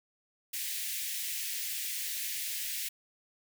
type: high-pass noise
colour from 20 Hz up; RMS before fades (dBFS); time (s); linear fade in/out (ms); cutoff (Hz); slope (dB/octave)
white; -36; 0.53-2.89; 10; 1800; 48
effects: none